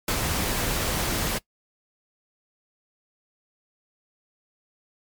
pink noise with ADSR envelope, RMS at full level -23 dBFS, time 0.08-1.39 s, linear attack 4 ms, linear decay 68 ms, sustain -3 dB, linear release 18 ms, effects noise-tail reverb RT60 0.1 s tail -21 dB re dry + MP3 96 kbps

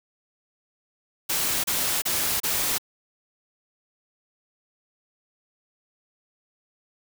white noise bursts, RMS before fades -25 dBFS, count 4, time 1.29-2.783 s, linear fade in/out 10 ms, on 350 ms, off 31 ms, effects none

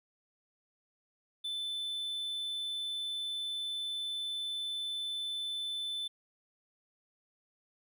triangle tone, 3520 Hz, A7, in tune, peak -33 dBFS, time 1.44-6.08 s, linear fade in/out 10 ms, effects none

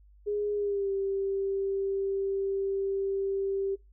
sine tone with pitch glide, 413.5 to 391.4 Hz, G#4 to G4, -8 to -3 cents, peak -27 dBFS, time 0.26-3.76 s, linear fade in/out 20 ms, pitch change -95 cents, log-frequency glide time 0.54-0.91 s, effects noise-tail reverb RT60 0.2 s tail -21 dB re dry + added 50 Hz sine -54 dBFS peak until 3.92 s

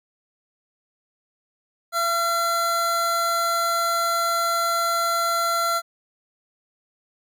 square tone pair together, 677 / 1365 Hz, E5 / F6, +46 / -40 cents, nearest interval octave, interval 1214 cents, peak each -27 / -22 dBFS, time 1.92-5.82 s, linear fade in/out 50 ms, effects none

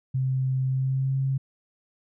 sine tone with pitch glide, 131.1 to 134.47 Hz, C3 to C3, +4 to +48 cents, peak -22 dBFS, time 0.14-1.38 s, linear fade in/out 10 ms, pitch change +44 cents, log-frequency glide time 0.67-1.17 s, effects none

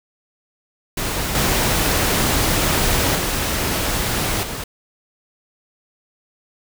pink noise with level steps, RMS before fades -23 / -18 / -21 / -28 dBFS, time 0.97-4.64 s, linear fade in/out 5 ms, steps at 1.35 / 3.15 / 4.43 s, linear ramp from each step 2 ms, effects none

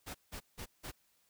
pink noise bursts, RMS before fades -44 dBFS, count 4, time 0.06-0.918 s, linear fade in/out 20 ms, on 87 ms, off 170 ms, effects white hiss -73 dBFS RMS until 1.29 s

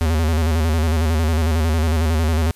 square tone with vibrato, 79.8 Hz, D#2, 44 cents sharp, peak -16 dBFS, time 0.01-2.51 s, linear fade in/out 0 ms, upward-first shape square, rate 11 Hz, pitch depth 69 cents each way, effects white hiss -52 dBFS RMS until 2.55 s + resampled to 32000 Hz

